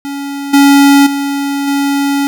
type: tone with level steps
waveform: square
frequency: 280.5 Hz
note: C#4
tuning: 21 cents sharp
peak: -19 / -4 / -14 / -11 dBFS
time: 0.05-2.27 s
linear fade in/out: 0 ms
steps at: 0.53 / 1.06 / 1.67 s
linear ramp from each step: 10 ms
effects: none